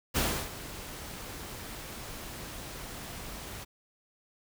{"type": "noise with ADSR envelope", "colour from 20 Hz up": "pink", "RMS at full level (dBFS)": -27, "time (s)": [0.14, 3.65], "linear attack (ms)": 25, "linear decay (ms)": 320, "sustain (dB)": -15, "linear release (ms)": 21, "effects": []}